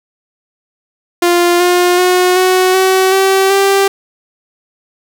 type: tone with pitch steps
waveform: sawtooth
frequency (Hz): 349.1 / 356 / 363.1 / 370.3 / 377.6 / 385.1 / 392.8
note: F4 / F4 / F#4 / F#4 / F#4 / G4 / G4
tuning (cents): -1 / +33 / -33 / +1 / +35 / -31 / +4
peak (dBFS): -4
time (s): 1.22-3.88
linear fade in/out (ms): 5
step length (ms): 380
effects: none